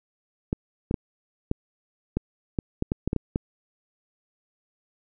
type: clicks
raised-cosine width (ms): 3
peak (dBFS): -11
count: 12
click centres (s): 0.529 / 0.911 / 0.942 / 1.514 / 2.17 / 2.588 / 2.824 / 2.919 / 3.076 / 3.131 / 3.163 / 3.359
effects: none